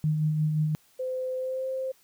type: tone with tremolo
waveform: sine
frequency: 153.9 Hz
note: D#3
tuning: 19 cents flat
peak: -21 dBFS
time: 0.04-0.75 s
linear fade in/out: 0 ms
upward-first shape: sine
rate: 5.7 Hz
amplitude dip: 35%
type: tone with pitch glide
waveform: sine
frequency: 514 to 524.8 Hz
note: C5 to C5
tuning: -31 to +5 cents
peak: -28 dBFS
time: 0.99-1.92 s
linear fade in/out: 10 ms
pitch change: +36 cents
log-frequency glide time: 1.37-1.67 s
effects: white hiss -62 dBFS RMS until 2.03 s